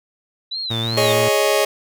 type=tone with vibrato; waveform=sine; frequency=3871 Hz; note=B7; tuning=35 cents flat; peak=-23 dBFS; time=0.51-1.13 s; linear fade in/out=10 ms; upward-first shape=sine; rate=2.7 Hz; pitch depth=170 cents each way
type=tone; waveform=sawtooth; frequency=113.9 Hz; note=A#2; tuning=40 cents flat; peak=-18 dBFS; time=0.7-1.29 s; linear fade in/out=10 ms
type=chord; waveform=sawtooth; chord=Ab suspended fourth; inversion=none; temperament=just; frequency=415.3 / 553.7 / 623 Hz; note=Ab4 / Db5 / Eb5; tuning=0 / -2 / +2 cents; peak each=-15 dBFS; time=0.97-1.65 s; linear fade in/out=5 ms
effects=none